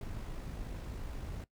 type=noise with amplitude modulation; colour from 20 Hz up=brown; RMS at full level=-40 dBFS; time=0.01-1.44 s; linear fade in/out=2 ms; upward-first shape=sine; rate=51.9 Hz; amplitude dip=30%; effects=noise-tail reverb RT60 0.1 s tail -18 dB re dry